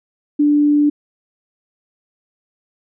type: tone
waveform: sine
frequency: 293.7 Hz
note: D4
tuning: in tune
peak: -10 dBFS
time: 0.39-0.9 s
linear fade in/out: 10 ms
effects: none